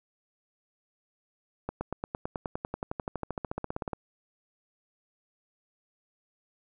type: accelerating click train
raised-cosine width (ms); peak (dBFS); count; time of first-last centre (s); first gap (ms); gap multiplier
1; -18; 28; 1.69-3.932; 120; 0.97
effects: none